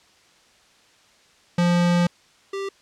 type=tone pair in turn; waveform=square; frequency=174.61 / 392.7 Hz; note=F3 / G4; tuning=0 / +3 cents; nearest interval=octave + major second; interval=1403 cents; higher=second; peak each=-17 / -27 dBFS; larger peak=first; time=1.58-2.07 / 2.53-2.69 s; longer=first; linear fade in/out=5 ms; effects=white hiss -56 dBFS RMS until 2.81 s + low-pass 6000 Hz 12 dB/octave